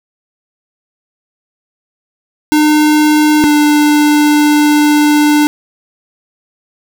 square tone pair in turn, 302.8 / 297.4 Hz, D#4 / D4, -47 / +22 cents, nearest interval unison, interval 31 cents, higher first, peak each -7 dBFS, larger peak neither, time 2.52-3.44 / 3.44-5.47 s, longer second, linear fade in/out 0 ms, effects none

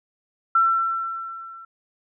sine tone with level ramp, 1346 Hz, E6, 36 cents sharp, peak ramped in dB -13 to -39 dBFS, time 0.55-1.65 s, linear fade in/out 5 ms, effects none

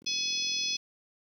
click train, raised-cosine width 3 ms, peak -38 dBFS, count 32, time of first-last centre 0.02-0.755 s, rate 42.2 Hz
harmonic tone, 849 Hz, G#5, 38 cents sharp, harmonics 3 / 4 / 5 / 6 / 7, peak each -36 / -34 / -37 / -33 / -36 dBFS, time 0.06-0.77 s, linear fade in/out 10 ms
effects high-pass 200 Hz 12 dB/octave + 10-bit

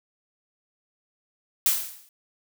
blue noise with exponential decay, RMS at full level -18 dBFS, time 1.66-2.09 s, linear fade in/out 1 ms, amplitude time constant 92 ms, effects none

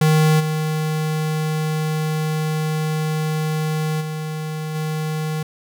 square tone with level steps, 155.56 Hz, D#3, in tune, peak -13 / -20 / -25 / -22 dBFS, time 0.01-5.43 s, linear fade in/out 5 ms, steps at 0.39 / 4 / 4.74 s, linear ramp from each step 20 ms, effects none

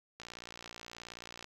click train, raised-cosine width 0.2 ms, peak -28 dBFS, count 74, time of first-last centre 0.2-1.444 s, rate 58.7 Hz, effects 9-bit

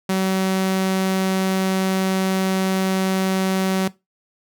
sawtooth tone, 189.6 Hz, F#3, 43 cents sharp, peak -14 dBFS, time 0.09-3.88 s, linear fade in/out 5 ms, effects noise-tail reverb RT60 0.2 s tail -18 dB re dry

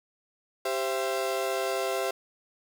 35% pulse chord, C major, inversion second, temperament equal with one note detuned, 392 / 523.3 / 673.1 Hz, G4 / C5 / E5, 0 / 0 / +36 cents, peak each -30 dBFS, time 0.65-2.11 s, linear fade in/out 5 ms, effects none

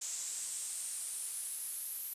pink noise with band-pass filter sweep, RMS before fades -41 dBFS, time 0.01-2.14 s, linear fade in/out 10 ms, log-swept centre 7200 to 12000 Hz, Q 4.7, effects resampled to 32000 Hz

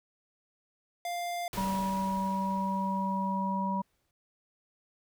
square tone, 698.5 Hz, F5, in tune, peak -33 dBFS, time 1.05-1.48 s, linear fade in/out 2 ms
pink noise with exponential decay, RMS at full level -38 dBFS, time 1.53-4.11 s, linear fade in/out 1 ms, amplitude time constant 560 ms
harmonic tone, 192.8 Hz, G3, 28 cents flat, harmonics 1 / 3 / 5, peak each -31 / -41 / -31 dBFS, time 1.57-3.82 s, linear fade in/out 10 ms
effects none

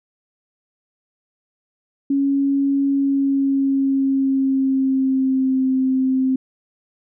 sine tone with pitch glide, 277.2 to 261.6 Hz, C#4 to C4, 0 to 0 cents, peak -15 dBFS, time 2.1-6.36 s, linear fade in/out 5 ms, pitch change -100 cents, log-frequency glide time 2.89-5.69 s, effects none

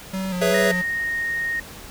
square tone with vibrato, 185 Hz, F#3, in tune, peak -25 dBFS, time 0.13-0.82 s, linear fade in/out 10 ms, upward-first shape square, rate 2.6 Hz, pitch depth 48 cents each way
square chord, C# minor seventh, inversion second, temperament equal, 415.3 / 493.9 / 554.4 / 659.3 Hz, G#4 / B4 / C#5 / E5, 0 / 0 / 0 / 0 cents, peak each -24 dBFS, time 0.41-0.72 s, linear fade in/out 10 ms
sine tone, 1858 Hz, A#6, 6 cents flat, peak -22 dBFS, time 0.54-1.6 s, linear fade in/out 5 ms
effects pink hiss -40 dBFS RMS until 1.9 s

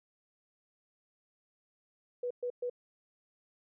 sine tone bursts, 490 Hz, B4, 14 cents flat, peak -32 dBFS, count 3, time 2.23-2.698 s, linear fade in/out 5 ms, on 76 ms, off 120 ms, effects none

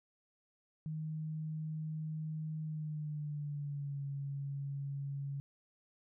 sine tone with pitch glide, 156.1 to 139.87 Hz, D#3 to C#3, +6 to +16 cents, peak -37 dBFS, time 0.86-5.4 s, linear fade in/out 0 ms, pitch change -190 cents, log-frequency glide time 2.63-4.04 s, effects none

